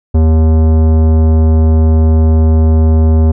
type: tone with tanh clipping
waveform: sine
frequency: 79.5 Hz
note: D#2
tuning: 38 cents sharp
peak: -7 dBFS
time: 0.14-3.32 s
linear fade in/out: 10 ms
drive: 16 dB
effects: none